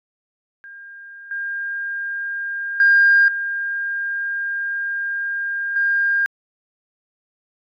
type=tone with level steps; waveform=sine; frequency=1607 Hz; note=G6; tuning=43 cents sharp; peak=-36 / -23 / -9 / -21 / -15 dBFS; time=0.64-6.26 s; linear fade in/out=0 ms; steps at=1.31 / 2.8 / 3.28 / 5.76 s; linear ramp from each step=2 ms; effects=tanh soft clip ceiling -5 dBFS